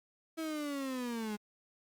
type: linear sweep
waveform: 35% pulse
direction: down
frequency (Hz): 326.2 to 205.7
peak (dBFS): -34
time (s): 0.37-1.37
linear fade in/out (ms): 20
effects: Opus 48 kbps